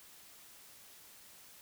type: silence
effects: white hiss -57 dBFS RMS until 1.61 s